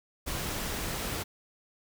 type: noise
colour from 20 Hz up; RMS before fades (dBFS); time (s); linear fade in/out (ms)
pink; -34; 0.26-1.24; 20
effects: none